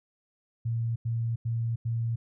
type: tone bursts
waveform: sine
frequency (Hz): 115.5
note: A#2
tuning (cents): -16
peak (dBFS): -26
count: 4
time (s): 0.65-2.16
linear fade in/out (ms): 10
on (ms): 310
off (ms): 90
effects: none